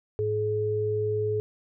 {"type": "tone pair together", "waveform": "sine", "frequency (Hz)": [106.25, 425], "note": ["G#2", "G#4"], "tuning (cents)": [40, 40], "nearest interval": "2 octaves", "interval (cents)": 2400, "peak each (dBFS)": [-30, -25], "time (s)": [0.19, 1.4], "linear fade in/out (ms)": 0, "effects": []}